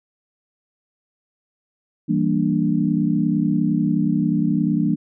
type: chord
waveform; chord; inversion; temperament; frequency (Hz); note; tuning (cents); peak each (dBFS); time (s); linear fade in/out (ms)
sine; E half-diminished seventh; none; equal; 164.81 / 196 / 233.1 / 293.7; E3 / G3 / Bb3 / D4; 0 / 0 / 0 / 0; -22; 2.08-4.96; 20
effects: none